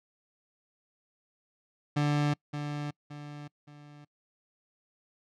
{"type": "tone with echo", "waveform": "30% pulse", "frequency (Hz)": 146.83, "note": "D3", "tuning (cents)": 0, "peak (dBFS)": -22, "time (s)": [1.96, 2.34], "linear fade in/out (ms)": 10, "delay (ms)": 570, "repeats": 3, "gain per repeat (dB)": -8, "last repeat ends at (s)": 4.05, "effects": ["noise-tail reverb RT60 0.1 s tail -26 dB re dry", "low-pass 5000 Hz 12 dB/octave"]}